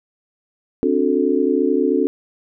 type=chord; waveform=sine; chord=D dominant seventh; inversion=third; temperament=just; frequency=264.3 / 293.7 / 367.1 / 440.5 Hz; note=C4 / D4 / F#4 / A4; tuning=+18 / 0 / -14 / +2 cents; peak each=-20 dBFS; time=0.83-2.07 s; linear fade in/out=0 ms; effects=none